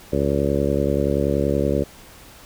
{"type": "harmonic tone", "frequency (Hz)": 70.5, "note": "C#2", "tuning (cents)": 30, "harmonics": [1, 2, 3, 4, 5, 6, 7, 8], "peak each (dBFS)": [-26, -26, -26, -26, -26, -26, -26, -26], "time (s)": [0.12, 1.84], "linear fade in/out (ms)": 10, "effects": ["pink hiss -45 dBFS RMS until 2.45 s"]}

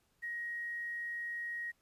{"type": "tone with quantisation", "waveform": "sine", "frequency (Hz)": 1886, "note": "A#6", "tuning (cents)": 20, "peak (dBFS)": -37, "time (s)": [0.22, 1.72], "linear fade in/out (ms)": 20, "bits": 11, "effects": ["pink hiss -75 dBFS RMS until 1.81 s", "resampled to 32000 Hz"]}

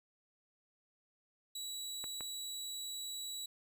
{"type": "tone", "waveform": "25% pulse", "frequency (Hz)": 3915, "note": "B7", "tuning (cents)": -16, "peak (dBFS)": -37, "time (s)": [1.55, 3.46], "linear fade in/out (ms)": 5}
{"type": "clicks", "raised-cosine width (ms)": 0.5, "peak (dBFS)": -31, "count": 2, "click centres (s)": [2.041, 2.208]}
{"effects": []}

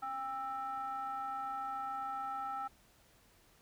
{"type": "ring-modulated tone", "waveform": "triangle", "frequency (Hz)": 261.6, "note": "C4", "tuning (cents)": 0, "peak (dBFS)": -32, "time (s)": [0.02, 2.68], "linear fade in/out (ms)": 10, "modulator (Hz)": 1060, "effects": ["pink hiss -66 dBFS RMS until 3.61 s"]}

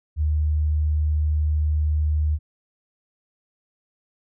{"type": "tone", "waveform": "sine", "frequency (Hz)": 76.1, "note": "D#2", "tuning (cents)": -38, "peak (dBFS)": -18, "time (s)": [0.16, 2.39], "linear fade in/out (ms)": 50, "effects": []}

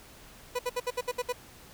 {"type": "tone bursts", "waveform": "30% pulse", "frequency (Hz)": 493.9, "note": "B4", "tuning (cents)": 0, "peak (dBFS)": -25, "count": 8, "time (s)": [0.55, 1.327], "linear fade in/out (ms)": 10, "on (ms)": 42, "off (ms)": 63, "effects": ["pink hiss -52 dBFS RMS until 1.73 s"]}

